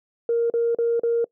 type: tone bursts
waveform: sine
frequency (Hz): 466.9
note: A#4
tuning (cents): +3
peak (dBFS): -17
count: 4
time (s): 0.29-1.244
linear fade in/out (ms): 2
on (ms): 210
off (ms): 38
effects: noise-tail reverb RT60 0.1 s tail -24 dB re dry + tanh soft clip ceiling -13 dBFS